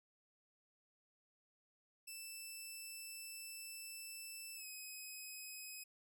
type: tone with pitch glide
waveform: 10% pulse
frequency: 2648 to 2530 Hz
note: E7 to D#7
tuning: +7 to +28 cents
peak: -40 dBFS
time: 2.07-5.84 s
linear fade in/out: 10 ms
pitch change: -79 cents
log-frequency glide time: 4.55-4.66 s
effects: none